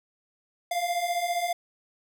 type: beating tone pair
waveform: square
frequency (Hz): 687 / 702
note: F5 / F5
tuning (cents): -29 / +9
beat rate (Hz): 15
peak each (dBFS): -32 / -28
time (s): 0.71-1.53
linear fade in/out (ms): 5
effects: none

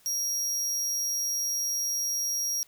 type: tone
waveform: 40% pulse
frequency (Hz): 5650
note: F8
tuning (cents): +19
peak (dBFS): -26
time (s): 0.06-2.63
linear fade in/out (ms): 0
effects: white hiss -60 dBFS RMS until 2.67 s

